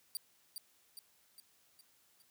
10% pulse tone with echo, 4699 Hz, D8, in tune, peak -30 dBFS, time 0.15-0.17 s, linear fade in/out 0 ms, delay 410 ms, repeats 5, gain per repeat -5 dB, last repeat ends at 2.22 s, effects white hiss -70 dBFS RMS until 2.3 s + high-pass 60 Hz 12 dB/octave

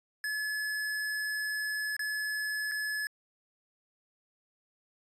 square tone with dropouts, 1712 Hz, A6, 48 cents flat, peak -32 dBFS, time 0.24-3.07 s, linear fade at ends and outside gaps 1 ms, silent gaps 1.966-1.993 / 2.714-2.718 s, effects resampled to 32000 Hz

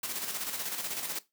white noise with tremolo, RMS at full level -34 dBFS, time 0.03-1.19 s, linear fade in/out 5 ms, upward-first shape square, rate 16 Hz, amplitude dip 45%, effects noise-tail reverb RT60 0.2 s tail -17 dB re dry + high-pass 150 Hz 12 dB/octave

